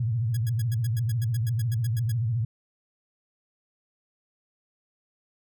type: tone with vibrato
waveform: sine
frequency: 115.4 Hz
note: A#2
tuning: 17 cents flat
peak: -23 dBFS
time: 0-2.45 s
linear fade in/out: 5 ms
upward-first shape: sine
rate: 14 Hz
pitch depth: 150 cents each way
type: tone bursts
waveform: 5% pulse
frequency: 1661.2 Hz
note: G#6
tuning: in tune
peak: -27 dBFS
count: 15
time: 0.34-2.12 s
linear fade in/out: 5 ms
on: 30 ms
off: 95 ms
effects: none